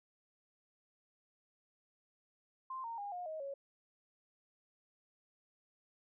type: tone with pitch steps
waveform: sine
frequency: 1046.5 / 921.6 / 811.6 / 714.8 / 629.5 / 554.4 Hz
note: C6 / A#5 / G#5 / F5 / D#5 / C#5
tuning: 0 / -20 / -40 / +40 / +20 / 0 cents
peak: -40 dBFS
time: 2.7-3.54 s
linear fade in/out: 5 ms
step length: 140 ms
effects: none